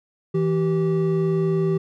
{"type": "tone pair together", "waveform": "triangle", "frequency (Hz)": [162.7, 386.6], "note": ["E3", "G4"], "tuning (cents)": [-22, -24], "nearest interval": "octave + minor third", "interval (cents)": 1498, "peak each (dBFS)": -19, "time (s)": [0.34, 1.78], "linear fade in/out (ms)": 10, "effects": []}